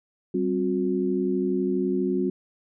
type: tone cluster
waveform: sine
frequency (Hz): 193.4 / 265.5 / 360.9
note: G3 / C4 / F#4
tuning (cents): -23 / +25 / -43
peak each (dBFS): -27 / -27 / -25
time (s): 0.34-2.3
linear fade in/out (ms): 5
effects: none

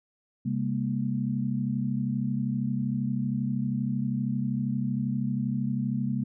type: tone cluster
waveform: sine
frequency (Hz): 133.8 / 203.5 / 236.2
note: C3 / G#3 / A#3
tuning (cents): +39 / -35 / +23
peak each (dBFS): -30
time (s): 0.45-6.24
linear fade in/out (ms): 10
effects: none

